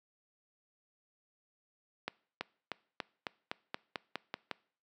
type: accelerating click train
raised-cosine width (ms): 0.3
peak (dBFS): -19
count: 11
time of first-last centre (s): 2.08-4.513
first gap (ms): 330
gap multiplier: 0.93
effects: noise-tail reverb RT60 0.5 s tail -23 dB re dry + high-pass 200 Hz 12 dB/octave